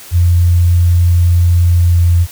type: tone with pitch glide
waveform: sine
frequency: 87 to 86.35 Hz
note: F2 to F2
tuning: -6 to -19 cents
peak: -6 dBFS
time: 0.11-2.27 s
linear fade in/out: 50 ms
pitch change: -13 cents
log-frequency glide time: 1.6-2.09 s
effects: white hiss -34 dBFS RMS until 2.31 s